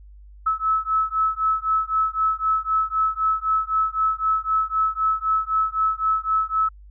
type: beating tone pair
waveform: sine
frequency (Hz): 1298 / 1301.9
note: E6 / E6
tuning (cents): -27 / -22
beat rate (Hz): 3.9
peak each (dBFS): -22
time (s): 0.46-6.69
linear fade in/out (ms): 10
effects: added 50 Hz sine -42 dBFS peak until 6.9 s